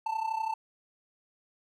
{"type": "tone with amplitude modulation", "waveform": "triangle", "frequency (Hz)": 886, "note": "A5", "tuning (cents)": 12, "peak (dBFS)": -24, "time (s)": [0.06, 0.54], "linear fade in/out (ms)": 5, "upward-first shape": "sine", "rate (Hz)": 32.2, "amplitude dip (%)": 75, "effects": []}